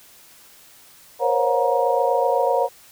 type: tone cluster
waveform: sine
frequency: 475 / 528 / 556 / 720 / 944 Hz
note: A#4 / C5 / C#5 / F#5 / A#5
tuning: +33 / +16 / +5 / -47 / +22 cents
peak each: -23 dBFS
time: 1.19-2.69 s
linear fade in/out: 50 ms
effects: white hiss -49 dBFS RMS until 2.91 s